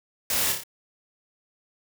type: noise with echo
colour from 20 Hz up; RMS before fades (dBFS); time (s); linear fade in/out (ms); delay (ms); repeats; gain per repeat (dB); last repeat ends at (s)
white; -26; 0.3-0.52; 2; 29; 4; -4; 0.636
effects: none